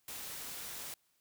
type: noise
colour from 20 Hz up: white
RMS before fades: -44 dBFS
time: 0.08-0.94 s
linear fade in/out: 2 ms
effects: white hiss -75 dBFS RMS until 1.2 s